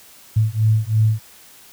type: beating tone pair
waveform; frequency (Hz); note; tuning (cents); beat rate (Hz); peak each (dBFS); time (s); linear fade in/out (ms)
sine; 107.9 / 110.9; A2 / A2; -33 / +14; 3; -17; 0.36-1.2; 10
effects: white hiss -46 dBFS RMS until 1.72 s